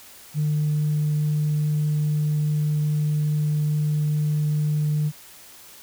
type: tone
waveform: sine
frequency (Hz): 150.4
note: D3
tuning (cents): +42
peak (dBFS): -18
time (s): 0.34-5.12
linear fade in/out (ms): 50
effects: tanh soft clip ceiling -16 dBFS + white hiss -46 dBFS RMS until 5.82 s